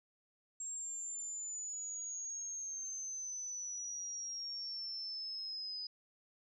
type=exponential sweep; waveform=sine; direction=down; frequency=7530 to 4975 Hz; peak=-40 dBFS; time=0.6-5.87 s; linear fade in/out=5 ms; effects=none